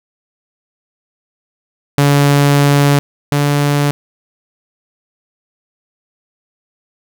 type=tone pair in turn; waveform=sawtooth; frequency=142.7 / 144.36 Hz; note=D3 / D3; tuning=-49 / -29 cents; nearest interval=unison; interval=20 cents; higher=second; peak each=-4 / -7 dBFS; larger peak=first; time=1.98-2.99 / 3.32-3.91 s; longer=first; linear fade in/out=0 ms; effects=none